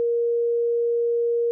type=tone; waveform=sine; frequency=470.4 Hz; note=A#4; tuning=16 cents sharp; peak=-19 dBFS; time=0-1.51 s; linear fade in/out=0 ms; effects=none